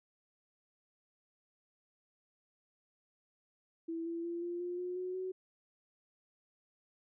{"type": "tone with pitch steps", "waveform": "sine", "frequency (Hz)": [330, 335.8, 341.6, 347.6, 353.7, 359.9, 366.2, 372.6], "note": ["E4", "E4", "F4", "F4", "F4", "F#4", "F#4", "F#4"], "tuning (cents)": [2, 32, -38, -8, 22, -48, -18, 12], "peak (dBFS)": -36, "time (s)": [3.88, 5.32], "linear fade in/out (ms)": 10, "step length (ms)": 180, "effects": []}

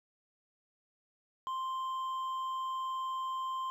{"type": "tone with hard clipping", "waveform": "sine", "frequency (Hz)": 1046.5, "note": "C6", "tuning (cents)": 0, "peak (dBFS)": -35, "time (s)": [1.47, 3.7], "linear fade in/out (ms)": 0, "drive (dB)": 4, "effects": []}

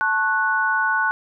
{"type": "chord", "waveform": "sine", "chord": "F# minor", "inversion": "first", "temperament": "equal with one note detuned", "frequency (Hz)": [880, 1094.7, 1480], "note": ["A5", "C#6", "F#6"], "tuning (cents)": [0, -22, 0], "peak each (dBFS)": [-24, -25, -19], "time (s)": [0.01, 1.11], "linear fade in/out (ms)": 0, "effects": []}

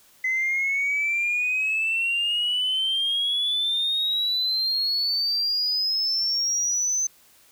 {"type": "exponential sweep", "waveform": "sine", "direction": "up", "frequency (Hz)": [2033, 6190], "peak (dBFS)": -20, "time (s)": [0.24, 7.07], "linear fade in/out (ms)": 5, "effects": ["tanh soft clip ceiling -18 dBFS", "white hiss -56 dBFS RMS until 7.51 s"]}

